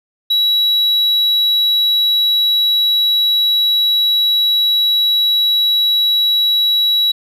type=tone; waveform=sine; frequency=3900 Hz; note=B7; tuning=23 cents flat; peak=-8 dBFS; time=0.3-7.12 s; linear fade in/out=10 ms; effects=tanh soft clip ceiling -10 dBFS + 8-bit